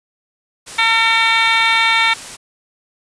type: noise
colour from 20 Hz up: white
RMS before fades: -31 dBFS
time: 0.66-2.37 s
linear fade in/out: 20 ms
type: harmonic tone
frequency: 453.2 Hz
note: A#4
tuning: 49 cents flat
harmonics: 2 / 3 / 4 / 5 / 6 / 7 / 8 / 9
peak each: -19 / -20 / -20 / -15 / -24 / -27 / -19 / -26 dBFS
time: 0.78-2.14 s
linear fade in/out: 10 ms
effects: resampled to 22050 Hz